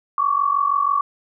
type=tone pair together; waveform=sine; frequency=1108.7 / 1154.9 Hz; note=C#6 / D6; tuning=0 / -29 cents; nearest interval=minor second; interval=71 cents; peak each=-19 dBFS; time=0.18-1.01 s; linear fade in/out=2 ms; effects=none